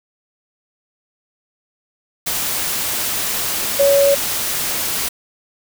sine tone in noise, 560 Hz, C#5, 18 cents sharp, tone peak -10 dBFS, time 3.79-4.15 s, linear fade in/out 10 ms, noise white, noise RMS -21 dBFS, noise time 2.26-5.09 s, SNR +8 dB, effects none

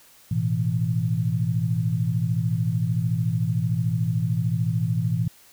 sine chord, A suspended second, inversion none, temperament equal, 110 / 123.47 / 164.81 Hz, A2 / B2 / E3, 0 / 0 / 0 cents, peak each -25 dBFS, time 0.31-5.28 s, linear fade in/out 5 ms, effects white hiss -53 dBFS RMS until 5.52 s

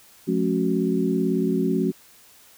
sine tone cluster, 177.6 / 215.8 / 273.9 / 370.6 Hz, F3 / A3 / C#4 / F#4, +29 / -33 / -21 / +3 cents, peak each -25 dBFS, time 0.27-1.92 s, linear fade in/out 20 ms, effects white hiss -52 dBFS RMS until 2.57 s

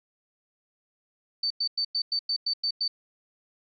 sine tone bursts, 4557 Hz, C#8, 47 cents sharp, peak -24 dBFS, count 9, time 1.43-2.88 s, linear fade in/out 5 ms, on 74 ms, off 98 ms, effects none

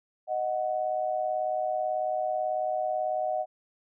sine tone pair together, 621.8 / 740 Hz, D#5 / F#5, -1 / 0 cents, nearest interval minor third, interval 301 cents, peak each -29 / -29 dBFS, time 0.27-3.46 s, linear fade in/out 50 ms, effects none

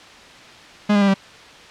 45% pulse tone with pitch steps, 207.7 / 203.2 / 198.78 / 194.46 Hz, G#3 / G#3 / G3 / G3, 0 / -38 / +24 / -14 cents, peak -13 dBFS, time 0.89-1.142 s, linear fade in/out 10 ms, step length 63 ms, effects white hiss -42 dBFS RMS until 1.7 s + low-pass 4000 Hz 12 dB/octave

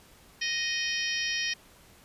harmonic tone with a mistuned harmonic, 622.3 Hz, D#5, in tune, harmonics 3 / 4 / 5 / 6 / 7 / 8 / 9, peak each -33 / -34 / -35 / -41 / -40 / -38 / -35 dBFS, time 0.41-1.54 s, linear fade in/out 10 ms, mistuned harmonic 8, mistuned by +25 cents, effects pink hiss -56 dBFS RMS until 2.04 s + resampled to 32000 Hz

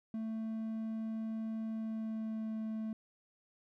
triangle tone with pitch glide, 221.8 to 219.6 Hz, A3 to A3, +14 to -3 cents, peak -34 dBFS, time 0.14-2.93 s, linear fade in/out 2 ms, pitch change -17 cents, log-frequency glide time 1.69-2.57 s, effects none

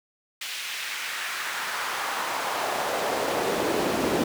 brown noise with high-pass filter sweep, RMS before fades -28 dBFS, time 0.41-4.24 s, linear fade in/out 5 ms, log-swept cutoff 2800 to 300 Hz, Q 1.4, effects none

